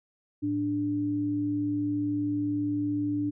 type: tone pair together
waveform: sine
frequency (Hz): 110.78 / 293.7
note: A2 / D4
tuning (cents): +12 / 0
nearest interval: octave + perfect fourth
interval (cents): 1688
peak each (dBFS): -35 / -26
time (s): 0.42-3.31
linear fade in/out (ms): 20
effects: none